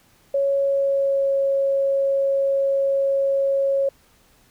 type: tone with pitch glide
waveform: sine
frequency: 554.4 to 549 Hz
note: C#5 to C#5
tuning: 0 to -17 cents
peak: -17 dBFS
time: 0.34-3.89 s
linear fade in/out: 5 ms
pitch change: -17 cents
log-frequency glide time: 0.54-1.34 s
effects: pink hiss -57 dBFS RMS until 4.5 s